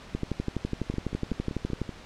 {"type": "two click trains", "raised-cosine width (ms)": 3, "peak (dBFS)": [-15, -21], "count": [21, 6], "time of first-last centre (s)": [[0.15, 1.817], [0.94, 1.892]], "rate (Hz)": [12, 5.25], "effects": ["pink hiss -47 dBFS RMS until 2.05 s", "low-pass 5000 Hz 12 dB/octave"]}